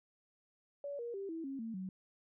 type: tone with pitch steps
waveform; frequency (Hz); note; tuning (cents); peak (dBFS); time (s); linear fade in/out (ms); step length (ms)
sine; 569 / 473 / 393.2 / 326.8 / 271.7 / 225.8 / 187.7; C#5 / A#4 / G4 / E4 / C#4 / A3 / F#3; +45 / +25 / +5 / -15 / -35 / +45 / +25; -39; 0.84-1.89; 2; 150
effects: none